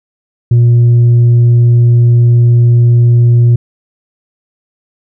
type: tone with tanh clipping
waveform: sine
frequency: 119.3 Hz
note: A#2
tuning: 41 cents sharp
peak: -4 dBFS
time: 0.51-3.56 s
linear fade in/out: 5 ms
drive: 2 dB
effects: none